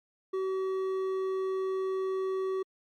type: tone with hard clipping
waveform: triangle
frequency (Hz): 379.8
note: F#4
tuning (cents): +45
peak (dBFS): -30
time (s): 0.33-2.63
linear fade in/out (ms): 10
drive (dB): 10
effects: MP3 64 kbps